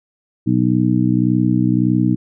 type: harmonic tone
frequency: 61.74 Hz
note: B1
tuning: in tune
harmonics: 2 / 3 / 4 / 5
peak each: -18 / -18 / -18 / -18 dBFS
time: 0.46-2.16 s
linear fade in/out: 20 ms
effects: none